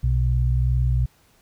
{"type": "tone pair together", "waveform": "sine", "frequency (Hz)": [61.74, 124.23], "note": ["B1", "B2"], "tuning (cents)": [0, 11], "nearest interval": "octave", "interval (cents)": 1211, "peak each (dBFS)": [-19, -21], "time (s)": [0.03, 1.06], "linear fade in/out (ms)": 10, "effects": ["pink hiss -59 dBFS RMS until 1.41 s"]}